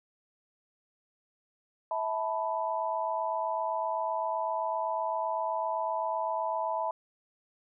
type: chord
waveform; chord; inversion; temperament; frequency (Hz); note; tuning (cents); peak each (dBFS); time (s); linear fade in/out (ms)
sine; E suspended fourth; none; equal with one note detuned; 650.2 / 880 / 987.8; E5 / A5 / B5; -24 / 0 / 0; -33; 1.91-6.91; 2
effects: none